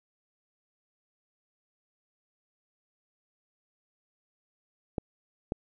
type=clicks; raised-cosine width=2 ms; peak=-16 dBFS; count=2; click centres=4.982 / 5.521 s; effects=none